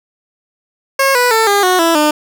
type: tone with pitch steps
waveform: 15% pulse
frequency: 543 / 492.2 / 446.2 / 404.4 / 366.6 / 332.3 / 301.2 Hz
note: C#5 / B4 / A4 / G#4 / F#4 / E4 / D4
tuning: -36 / -6 / +24 / -46 / -16 / +14 / +44 cents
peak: -3 dBFS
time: 0.99-2.11 s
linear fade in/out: 5 ms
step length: 160 ms
effects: none